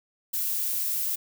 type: noise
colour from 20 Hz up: violet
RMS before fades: -28 dBFS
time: 0.33-1.16 s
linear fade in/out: 10 ms
effects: none